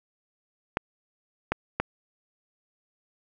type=clicks; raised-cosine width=0.5 ms; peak=-9 dBFS; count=3; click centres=0.771 / 1.52 / 1.8 s; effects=none